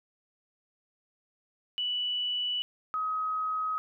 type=tone pair in turn; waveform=sine; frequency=2960 / 1266.3 Hz; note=F#7 / D#6; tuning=0 / +30 cents; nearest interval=octave + minor third; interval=1470 cents; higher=first; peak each=-28 dBFS; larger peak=neither; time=1.78-2.62 / 2.94-3.78 s; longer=neither; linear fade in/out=0 ms; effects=none